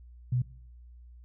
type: tone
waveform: sine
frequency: 124.7 Hz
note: B2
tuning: 17 cents sharp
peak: -24 dBFS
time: 0.32-0.42 s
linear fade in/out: 5 ms
effects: noise-tail reverb RT60 0.7 s tail -21 dB re dry + added 60 Hz sine -48 dBFS peak until 1.24 s